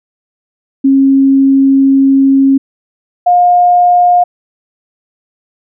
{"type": "tone pair in turn", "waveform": "sine", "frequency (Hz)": [271.3, 711], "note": ["C#4", "F5"], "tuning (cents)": [-37, 31], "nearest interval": "octave + perfect fourth", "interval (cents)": 1668, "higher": "second", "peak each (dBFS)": -4, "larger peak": "neither", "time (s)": [[0.84, 2.58], [3.26, 4.24]], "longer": "first", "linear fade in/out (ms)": 10, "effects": []}